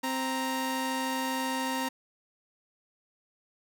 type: tone pair together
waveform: sawtooth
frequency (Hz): 261.6 / 932.2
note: C4 / A#5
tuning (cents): 0 / 0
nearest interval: octave + minor seventh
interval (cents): 2200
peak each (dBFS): -28 / -28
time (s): 0.03-1.89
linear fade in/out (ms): 10
effects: none